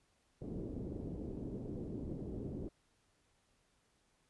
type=low-pass noise; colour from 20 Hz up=white; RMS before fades=-43 dBFS; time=0.41-2.69 s; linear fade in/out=10 ms; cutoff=380 Hz; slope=24 dB/octave; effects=pink hiss -75 dBFS RMS until 4.29 s + resampled to 24000 Hz